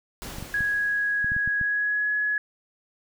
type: noise with exponential decay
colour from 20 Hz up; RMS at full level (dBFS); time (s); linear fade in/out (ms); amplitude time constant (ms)
pink; -36; 0.22-2.06; 0; 400
type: clicks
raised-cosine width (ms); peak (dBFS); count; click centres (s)
5; -23; 8; 0.384 / 0.426 / 0.607 / 1.245 / 1.319 / 1.365 / 1.476 / 1.613
type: tone with pitch glide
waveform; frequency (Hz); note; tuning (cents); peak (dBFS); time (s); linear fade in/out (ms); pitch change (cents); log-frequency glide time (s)
sine; 1661.2 to 1689.3; G#6 to G#6; 0 to +29; -22; 0.54-2.38; 2; +29; 1.58-2.12
effects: none